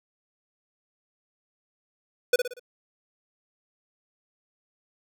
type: tone with echo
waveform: square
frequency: 493.9 Hz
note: B4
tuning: in tune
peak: -16 dBFS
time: 2.33-2.36 s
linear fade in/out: 5 ms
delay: 59 ms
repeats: 4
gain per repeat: -7 dB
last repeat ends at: 2.596 s
effects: none